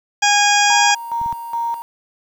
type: harmonic tone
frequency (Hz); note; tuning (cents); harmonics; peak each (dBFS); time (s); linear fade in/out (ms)
820; G#5; -22; 1 / 2 / 3 / 4 / 6 / 7 / 8 / 9; -15 / -18 / -20 / -21 / -23 / -23 / -24 / -25; 0.22-0.95; 10
type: tone with tremolo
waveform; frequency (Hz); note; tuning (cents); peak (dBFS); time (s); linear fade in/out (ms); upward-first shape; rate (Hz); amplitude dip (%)
sine; 932.3; A#5; 0; -18; 0.7-1.82; 0; square; 2.4; 65
type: clicks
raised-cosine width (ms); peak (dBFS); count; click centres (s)
5; -24; 3; 1.215 / 1.261 / 1.328
effects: 7-bit